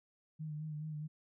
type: tone with vibrato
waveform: sine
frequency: 153.2 Hz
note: D#3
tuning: 27 cents flat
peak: -39 dBFS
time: 0.39-1.08 s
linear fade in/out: 20 ms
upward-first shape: sine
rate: 4.7 Hz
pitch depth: 38 cents each way
effects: none